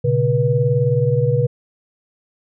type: tone cluster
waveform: sine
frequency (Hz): 120.7 / 139.9 / 483.9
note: B2 / C#3 / B4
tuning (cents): -39 / +16 / -35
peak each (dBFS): -18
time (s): 0.04-1.47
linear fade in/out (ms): 10
effects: none